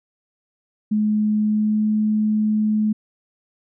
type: tone with pitch glide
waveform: sine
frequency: 212.4 to 214 Hz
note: G#3 to A3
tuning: +39 to -48 cents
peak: -16 dBFS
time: 0.91-2.93 s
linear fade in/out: 10 ms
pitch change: +13 cents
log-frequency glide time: 1.4-1.86 s
effects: none